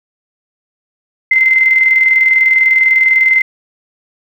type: tone with tremolo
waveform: sine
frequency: 2072 Hz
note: C7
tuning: 17 cents flat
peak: -5 dBFS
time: 1.31-3.42 s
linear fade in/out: 5 ms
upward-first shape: square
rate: 20 Hz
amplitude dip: 40%
effects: none